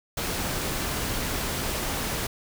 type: noise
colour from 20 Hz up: pink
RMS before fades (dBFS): -29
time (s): 0.17-2.27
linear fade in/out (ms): 5
effects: none